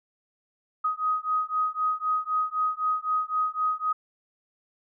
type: beating tone pair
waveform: sine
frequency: 1253 / 1256.9 Hz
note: D#6 / D#6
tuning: +12 / +17 cents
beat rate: 3.9 Hz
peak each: -27 dBFS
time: 0.84-3.93 s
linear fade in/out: 10 ms
effects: none